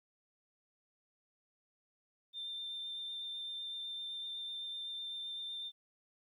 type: tone with vibrato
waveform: sine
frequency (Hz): 3585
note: A7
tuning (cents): +32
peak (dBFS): -39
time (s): 2.33-5.72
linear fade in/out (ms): 50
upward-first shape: triangle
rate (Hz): 7.9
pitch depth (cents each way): 14
effects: tanh soft clip ceiling -35 dBFS + 13-bit